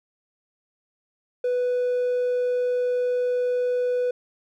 triangle tone, 494.9 Hz, B4, 4 cents sharp, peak -18 dBFS, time 1.44-4.11 s, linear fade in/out 5 ms, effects tanh soft clip ceiling -15 dBFS

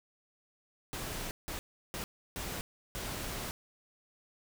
pink noise bursts at uneven times, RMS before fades -39 dBFS, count 5, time 0.93-1.31 / 1.48-1.59 / 1.94-2.04 / 2.36-2.61 / 2.95-3.51 s, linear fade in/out 0 ms, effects none

